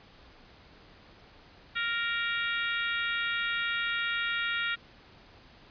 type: harmonic tone with a mistuned harmonic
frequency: 466.2 Hz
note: A#4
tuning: in tune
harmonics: 3 / 4 / 5 / 6 / 7 / 8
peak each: -32 / -34 / -36 / -38 / -39 / -40 dBFS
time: 1.75-4.76 s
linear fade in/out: 20 ms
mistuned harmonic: 7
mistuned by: +24 cents
effects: pink hiss -55 dBFS RMS until 5.7 s + resampled to 11025 Hz